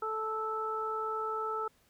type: harmonic tone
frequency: 438.2 Hz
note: A4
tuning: 7 cents flat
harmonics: 1 / 2 / 3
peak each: -37 / -40 / -34 dBFS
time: 0.02-1.68 s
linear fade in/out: 5 ms
effects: pink hiss -68 dBFS RMS until 1.89 s